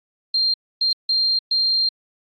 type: tone bursts at uneven times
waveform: sine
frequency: 4186 Hz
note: C8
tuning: in tune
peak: -16 dBFS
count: 4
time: 0.34-0.54 / 0.81-0.93 / 1.09-1.39 / 1.51-1.89 s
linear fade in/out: 5 ms
effects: AAC 48 kbps